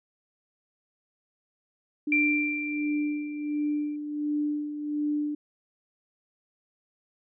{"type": "tone with tremolo", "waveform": "sine", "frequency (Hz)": 296.5, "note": "D4", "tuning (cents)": 17, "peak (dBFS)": -24, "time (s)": [2.07, 5.35], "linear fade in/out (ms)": 5, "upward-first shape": "sine", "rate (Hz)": 1.4, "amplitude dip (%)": 60}
{"type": "tone with exponential decay", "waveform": "sine", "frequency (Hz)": 2359, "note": "D7", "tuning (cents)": 7, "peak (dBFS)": -20, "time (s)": [2.12, 3.96], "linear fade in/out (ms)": 2, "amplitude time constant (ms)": 400}
{"effects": []}